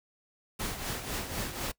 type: noise with tremolo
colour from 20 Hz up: pink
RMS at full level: -33 dBFS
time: 0.59-1.72 s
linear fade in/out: 10 ms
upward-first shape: triangle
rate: 4 Hz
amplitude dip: 65%
effects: noise-tail reverb RT60 0.1 s tail -22 dB re dry